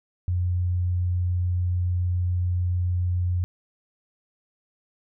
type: tone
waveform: sine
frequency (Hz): 89.3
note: F2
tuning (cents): +39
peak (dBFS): -21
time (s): 0.28-3.44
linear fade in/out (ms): 0
effects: none